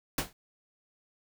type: noise with exponential decay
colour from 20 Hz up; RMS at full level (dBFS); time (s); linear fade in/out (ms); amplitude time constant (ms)
pink; -25; 0.18-0.33; 2; 31
effects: none